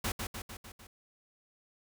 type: noise with echo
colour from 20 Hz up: pink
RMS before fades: -33 dBFS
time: 0.04-0.12 s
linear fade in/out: 5 ms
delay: 150 ms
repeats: 5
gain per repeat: -4 dB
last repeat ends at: 0.87 s
effects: none